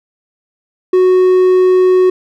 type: tone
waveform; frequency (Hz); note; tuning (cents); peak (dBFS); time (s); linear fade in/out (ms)
triangle; 368.9; F#4; -5; -4; 0.93-2.1; 5
effects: none